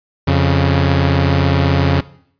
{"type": "tone pair together", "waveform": "sawtooth", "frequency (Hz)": [87.49, 138.59], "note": ["F2", "C#3"], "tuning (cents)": [4, 0], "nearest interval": "minor sixth", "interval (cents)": 796, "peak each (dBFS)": -10, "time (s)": [0.27, 2.01], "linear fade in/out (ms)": 10, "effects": ["noise-tail reverb RT60 0.6 s tail -18 dB re dry", "resampled to 11025 Hz"]}